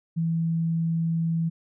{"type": "tone", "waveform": "sine", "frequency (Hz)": 164.81, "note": "E3", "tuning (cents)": 0, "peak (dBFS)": -22, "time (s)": [0.16, 1.5], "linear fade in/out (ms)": 20, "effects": []}